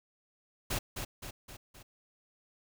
pink noise with echo, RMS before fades -33 dBFS, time 0.7-0.79 s, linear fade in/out 10 ms, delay 260 ms, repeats 4, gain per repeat -5 dB, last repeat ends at 1.83 s, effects none

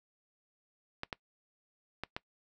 clicks, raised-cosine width 0.3 ms, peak -20 dBFS, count 4, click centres 1.034 / 1.128 / 2.036 / 2.165 s, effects noise-tail reverb RT60 0.1 s tail -22 dB re dry

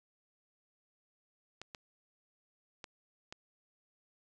clicks, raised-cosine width 0.2 ms, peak -27 dBFS, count 4, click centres 1.616 / 1.748 / 2.842 / 3.325 s, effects resampled to 24000 Hz

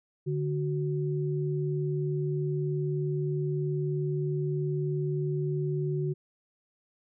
sine tone pair together, 146.83 / 370 Hz, D3 / F#4, 0 / 0 cents, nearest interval octave + major third, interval 1600 cents, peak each -28 / -32 dBFS, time 0.26-6.14 s, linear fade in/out 20 ms, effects none

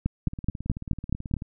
two click trains, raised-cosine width 5 ms, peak -11 / -22 dBFS, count 7 / 22, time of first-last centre 0.06-1.339 / 0.28-1.421 s, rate 4.69 / 18.4 Hz, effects none

